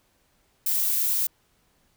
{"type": "noise", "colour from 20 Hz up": "violet", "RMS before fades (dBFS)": -24, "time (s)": [0.66, 1.27], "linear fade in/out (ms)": 5, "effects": ["pink hiss -66 dBFS RMS until 1.96 s"]}